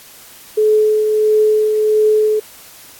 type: tone with tremolo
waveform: sine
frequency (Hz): 429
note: A4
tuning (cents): -44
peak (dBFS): -8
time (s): 0.57-2.4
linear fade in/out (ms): 10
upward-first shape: triangle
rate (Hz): 1.5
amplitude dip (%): 40
effects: white hiss -40 dBFS RMS until 2.99 s + AAC 64 kbps